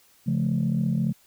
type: chord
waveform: sine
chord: Db augmented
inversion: none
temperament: just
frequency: 138.59 / 173.24 / 216.5 Hz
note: Db3 / F3 / A3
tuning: 0 / -14 / -28 cents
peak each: -25 dBFS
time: 0.26-1.13 s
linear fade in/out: 20 ms
effects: tanh soft clip ceiling -15 dBFS + white hiss -59 dBFS RMS until 1.26 s